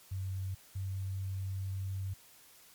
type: tone pair in turn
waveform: sine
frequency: 95 / 95.83 Hz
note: F#2 / G2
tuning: +46 / -39 cents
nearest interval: unison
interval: 15 cents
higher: second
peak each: -34 / -34 dBFS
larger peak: neither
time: 0.11-0.55 / 0.75-2.14 s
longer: second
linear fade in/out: 10 ms
effects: white hiss -59 dBFS RMS until 2.74 s + MP3 96 kbps